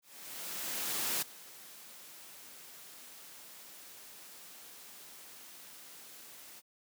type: noise with ADSR envelope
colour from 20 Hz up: white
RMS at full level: -33 dBFS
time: 0.02-6.62 s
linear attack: 1200 ms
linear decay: 9 ms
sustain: -19 dB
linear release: 39 ms
effects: high-pass 150 Hz 12 dB/octave